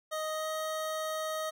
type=tone with pitch glide; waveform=25% pulse; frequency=624 to 628 Hz; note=D#5 to D#5; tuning=+5 to +16 cents; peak=-29 dBFS; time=0.11-1.51 s; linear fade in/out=20 ms; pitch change=+11 cents; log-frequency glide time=0.34-0.48 s; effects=none